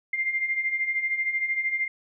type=beating tone pair; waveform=sine; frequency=2093 / 2106 Hz; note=C7 / C7; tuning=0 / +11 cents; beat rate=13 Hz; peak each=-31 / -25 dBFS; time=0.13-1.88 s; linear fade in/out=5 ms; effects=none